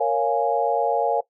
sine chord, Bb minor seventh, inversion none, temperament equal, 466.2 / 554.4 / 698.5 / 830.6 Hz, Bb4 / Db5 / F5 / Ab5, 0 / 0 / 0 / 0 cents, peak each -24 dBFS, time 0-1.21 s, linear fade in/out 10 ms, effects noise-tail reverb RT60 0.1 s tail -19 dB re dry

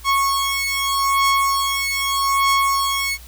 sawtooth beating tone pair, 1100 / 1100.81 Hz, C#6 / C#6, -14 / -12 cents, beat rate 0.81 Hz, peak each -16 dBFS, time 0.04-3.18 s, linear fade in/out 50 ms, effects added 60 Hz sine -39 dBFS peak until 3.27 s + white hiss -45 dBFS RMS until 3.27 s

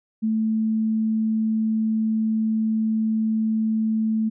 sine tone, 220 Hz, A3, in tune, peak -19 dBFS, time 0.22-4.3 s, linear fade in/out 20 ms, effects none

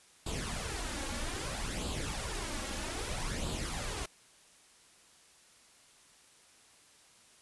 pink noise with flanger, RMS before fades -37 dBFS, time 0.26-4.06 s, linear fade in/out 5 ms, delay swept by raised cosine 0.25 to 3.65 ms, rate 0.62 Hz, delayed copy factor +0.6, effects white hiss -61 dBFS RMS until 7.41 s + resampled to 24000 Hz

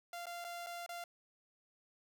sawtooth tone with dropouts, 693 Hz, F5, 14 cents flat, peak -39 dBFS, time 0.13-1.04 s, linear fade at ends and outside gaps 2 ms, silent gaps 0.257-0.267 / 0.443-0.447 / 0.663-0.668 / 0.863-0.891 s, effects none

